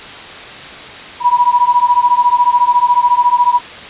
sine beating tone pair, 968 / 982 Hz, B5 / B5, -35 / -10 cents, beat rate 14 Hz, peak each -11 dBFS, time 1.2-3.61 s, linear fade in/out 50 ms, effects white hiss -30 dBFS RMS until 3.89 s + resampled to 8000 Hz

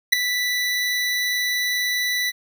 25% pulse tone with ADSR envelope, 1975.5 Hz, B6, in tune, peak -4 dBFS, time 0.12-2.32 s, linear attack 13 ms, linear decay 3 ms, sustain -13 dB, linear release 32 ms, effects none

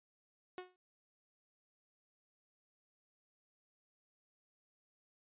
sawtooth tone with exponential decay, 365.1 Hz, F#4, 23 cents flat, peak -37 dBFS, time 0.58-0.76 s, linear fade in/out 1 ms, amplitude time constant 39 ms, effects resampled to 8000 Hz

